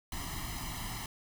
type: noise with comb filter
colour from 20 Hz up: pink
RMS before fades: -39 dBFS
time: 0.12-1.06 s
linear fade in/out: 2 ms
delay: 0.99 ms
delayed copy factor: +0.85
effects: none